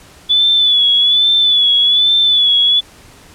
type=tone with vibrato; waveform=sine; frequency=3447 Hz; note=A7; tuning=36 cents flat; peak=-8 dBFS; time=0.29-2.81 s; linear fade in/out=20 ms; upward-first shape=sine; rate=1.2 Hz; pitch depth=55 cents each way; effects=pink hiss -42 dBFS RMS until 3.34 s + low-pass 11000 Hz 12 dB/octave